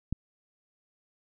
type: click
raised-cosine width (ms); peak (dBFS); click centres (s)
5; -17; 0.126
effects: none